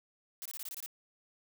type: noise bursts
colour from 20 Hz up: blue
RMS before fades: -42 dBFS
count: 8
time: 0.42-0.861 s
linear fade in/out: 0 ms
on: 35 ms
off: 23 ms
effects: none